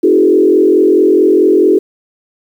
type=tone with frequency modulation; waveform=sine; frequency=370 Hz; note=F#4; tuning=in tune; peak=-5 dBFS; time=0.03-1.79 s; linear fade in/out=10 ms; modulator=44.6 Hz; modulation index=1.4; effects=7-bit